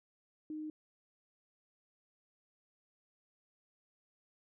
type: tone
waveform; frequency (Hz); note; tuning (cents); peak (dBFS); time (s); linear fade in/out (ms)
sine; 308; D#4; -17; -39; 0.5-0.7; 2
effects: none